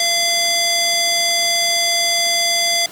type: tone with band-pass filter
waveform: square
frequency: 684 Hz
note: F5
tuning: 36 cents flat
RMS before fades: -17 dBFS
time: 0-2.86 s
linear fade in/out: 2 ms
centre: 5200 Hz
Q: 1.4
effects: pink hiss -37 dBFS RMS until 2.91 s + high-pass 200 Hz 12 dB/octave